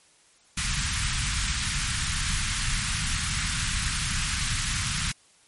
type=band-stop noise; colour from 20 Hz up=pink; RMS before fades=-27 dBFS; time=0.57-5.12 s; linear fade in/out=5 ms; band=170 to 1300 Hz; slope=24 dB/octave; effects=white hiss -59 dBFS RMS until 5.47 s + MP3 48 kbps